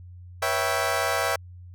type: chord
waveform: 20% pulse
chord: C# half-diminished seventh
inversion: third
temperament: equal with one note detuned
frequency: 486 / 554.4 / 659.3 / 784 Hz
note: B4 / C#5 / E5 / G5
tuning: -28 / 0 / 0 / 0 cents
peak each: -26 / -24 / -22 / -24 dBFS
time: 0.42-1.36 s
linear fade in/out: 5 ms
effects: added 89 Hz sine -41 dBFS peak until 1.74 s